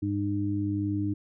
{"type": "harmonic tone", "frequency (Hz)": 101.3, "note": "G#2", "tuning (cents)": -43, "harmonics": [1, 2, 3], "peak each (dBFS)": [-30, -36, -28], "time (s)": [0.02, 1.14], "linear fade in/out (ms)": 10, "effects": []}